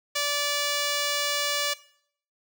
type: tone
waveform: 5% pulse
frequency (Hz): 580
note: D5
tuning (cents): -22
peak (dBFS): -13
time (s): 0.15-1.74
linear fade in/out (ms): 10
effects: noise-tail reverb RT60 0.6 s tail -18 dB re dry